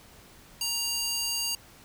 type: tone with high-pass filter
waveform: square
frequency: 935 Hz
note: A#5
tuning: 5 cents sharp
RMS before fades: -30 dBFS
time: 0.61-1.55 s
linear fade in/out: 2 ms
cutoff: 4300 Hz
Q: 1.4
effects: pink hiss -53 dBFS RMS until 1.84 s